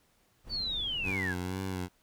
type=noise; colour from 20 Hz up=brown; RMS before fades=-44 dBFS; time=0.44-1.16 s; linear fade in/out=50 ms
type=linear sweep; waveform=sine; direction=down; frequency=4597 to 1480 Hz; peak=-31 dBFS; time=0.49-1.36 s; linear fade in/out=50 ms
type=tone with vibrato; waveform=15% pulse; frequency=92.7 Hz; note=F#2; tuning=4 cents sharp; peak=-27 dBFS; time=1.03-1.89 s; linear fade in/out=50 ms; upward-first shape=sine; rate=2.1 Hz; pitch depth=55 cents each way
effects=pink hiss -69 dBFS RMS until 2.02 s